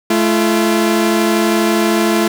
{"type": "tone pair together", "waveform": "sawtooth", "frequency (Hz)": [216.3, 340.8], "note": ["A3", "F4"], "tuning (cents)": [-29, -42], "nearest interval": "minor sixth", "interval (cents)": 787, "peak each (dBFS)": [-11, -10], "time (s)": [0.1, 2.28], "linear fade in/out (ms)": 5, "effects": []}